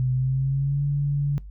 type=tone with pitch glide; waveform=sine; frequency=128 to 142.85 Hz; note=C3 to D3; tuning=-38 to -48 cents; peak=-20 dBFS; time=0-1.38 s; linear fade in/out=0 ms; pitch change=+190 cents; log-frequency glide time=0.13-0.83 s; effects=noise-tail reverb RT60 0.2 s tail -22 dB re dry + added 50 Hz sine -37 dBFS peak until 1.5 s

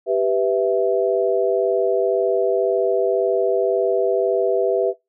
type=chord; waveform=sine; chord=E minor; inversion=first; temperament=equal; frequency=392 / 493.9 / 659.3 Hz; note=G4 / B4 / E5; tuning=0 / 0 / 0 cents; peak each=-20 dBFS; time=0.06-4.94 s; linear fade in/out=50 ms; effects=noise-tail reverb RT60 0.2 s tail -21 dB re dry

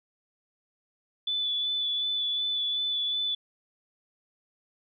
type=tone with vibrato; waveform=sine; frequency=3472 Hz; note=A7; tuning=24 cents flat; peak=-26 dBFS; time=1.27-3.35 s; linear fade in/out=5 ms; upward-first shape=sine; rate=2.7 Hz; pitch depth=17 cents each way; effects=none

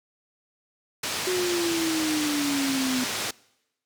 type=low-pass noise; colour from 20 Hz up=white; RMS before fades=-30 dBFS; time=1.03-3.31 s; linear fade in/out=5 ms; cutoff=6300 Hz; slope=12 dB/octave
type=exponential sweep; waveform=sine; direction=down; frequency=370 to 251.5 Hz; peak=-24 dBFS; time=1.27-3.04 s; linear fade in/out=2 ms
effects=noise-tail reverb RT60 0.9 s tail -24 dB re dry + high-pass 100 Hz 12 dB/octave

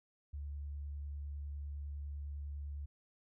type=tone with vibrato; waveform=sine; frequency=72 Hz; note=D2; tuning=34 cents flat; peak=-40 dBFS; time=0.33-2.86 s; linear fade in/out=10 ms; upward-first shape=sine; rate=9.9 Hz; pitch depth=11 cents each way; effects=none

